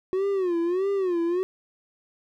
triangle tone with vibrato, 366.2 Hz, F#4, 18 cents flat, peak -20 dBFS, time 0.13-1.43 s, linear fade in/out 0 ms, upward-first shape sine, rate 1.6 Hz, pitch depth 150 cents each way, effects none

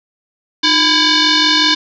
sine tone with frequency modulation, 304.8 Hz, D#4, 36 cents flat, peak -9 dBFS, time 0.63-1.75 s, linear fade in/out 10 ms, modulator 655 Hz, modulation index 7.2, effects none

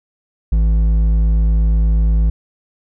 sine tone with hard clipping, 54.2 Hz, A1, 25 cents flat, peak -12 dBFS, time 0.52-2.3 s, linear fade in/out 5 ms, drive 6 dB, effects none

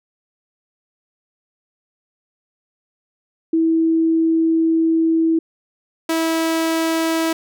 sine / sawtooth tone pair in turn, 325.6 / 325.6 Hz, E4 / E4, -21 / -21 cents, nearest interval unison, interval 0 cents, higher neither, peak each -13 dBFS, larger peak neither, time 3.53-5.39 / 6.09-7.33 s, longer first, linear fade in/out 5 ms, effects none

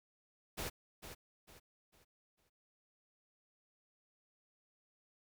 pink noise with echo, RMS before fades -41 dBFS, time 0.57-0.7 s, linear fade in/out 20 ms, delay 450 ms, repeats 4, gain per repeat -9 dB, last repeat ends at 2.5 s, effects none

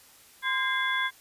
sine tone cluster, 1033 / 1611 / 2087 / 3419 Hz, C6 / G6 / C7 / G#7, -22 / +47 / -5 / +50 cents, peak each -31 / -28 / -31 / -33 dBFS, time 0.42-1.11 s, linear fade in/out 50 ms, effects white hiss -55 dBFS RMS until 1.2 s + resampled to 32000 Hz

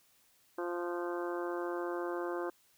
harmonic tone with a mistuned harmonic, 174.61 Hz, F3, in tune, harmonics 2 / 3 / 4 / 5 / 6 / 7 / 8 / 9, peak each -36 / -41 / -45 / -47 / -45 / -47 / -52 / -48 dBFS, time 0.58-2.5 s, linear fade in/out 5 ms, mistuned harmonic 9, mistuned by -26 cents, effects white hiss -68 dBFS RMS until 2.77 s

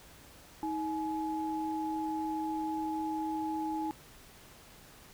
sine tone pair together, 316.8 / 845.8 Hz, D#4 / G#5, +31 / +31 cents, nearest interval octave + perfect fourth, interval 1700 cents, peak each -34 / -35 dBFS, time 0.63-3.91 s, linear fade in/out 0 ms, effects pink hiss -55 dBFS RMS until 5.13 s

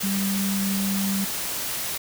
sine tone in noise, 196 Hz, G3, in tune, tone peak -23 dBFS, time 0.03-1.25 s, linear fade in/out 10 ms, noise white, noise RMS -29 dBFS, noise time 0-1.98 s, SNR +3 dB, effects none

